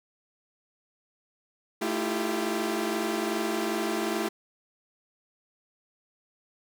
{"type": "tone cluster", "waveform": "sawtooth", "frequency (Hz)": [219.9, 319.1, 341.6, 393.4], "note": ["A3", "D#4", "F4", "G4"], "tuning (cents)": [-1, 44, -38, 6], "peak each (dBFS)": [-29, -31, -27, -29], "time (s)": [1.81, 4.29], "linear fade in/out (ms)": 10, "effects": []}